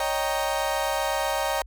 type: chord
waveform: 35% pulse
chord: Eb dominant seventh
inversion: third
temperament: equal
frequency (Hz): 554.4 / 622.3 / 784 / 932.3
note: Db5 / Eb5 / G5 / Bb5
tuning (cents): 0 / 0 / 0 / 0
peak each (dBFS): -28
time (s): 0-1.62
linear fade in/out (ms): 2
effects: added 50 Hz sine -43 dBFS peak until 1.66 s